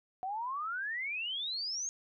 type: exponential sweep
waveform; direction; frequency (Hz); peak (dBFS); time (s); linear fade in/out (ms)
sine; up; 729 to 6600; -34; 0.23-1.89; 0
effects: none